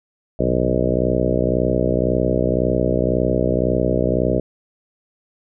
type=harmonic tone with a mistuned harmonic; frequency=61.9 Hz; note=B1; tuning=5 cents sharp; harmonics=1 / 2 / 3 / 4 / 5 / 6 / 7 / 8 / 9 / 10; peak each=-25 / -25 / -25 / -25 / -25 / -25 / -25 / -25 / -25 / -25 dBFS; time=0.39-4.4 s; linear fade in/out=5 ms; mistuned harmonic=2; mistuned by=+68 cents; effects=none